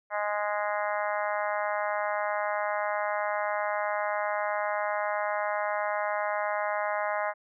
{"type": "harmonic tone", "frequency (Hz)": 207.7, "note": "G#3", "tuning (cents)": 0, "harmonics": [3, 4, 5, 6, 7, 8, 9, 10], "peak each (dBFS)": [-31, -33, -35, -37, -38, -39, -40, -41], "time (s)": [0.1, 7.34], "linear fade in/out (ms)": 50, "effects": []}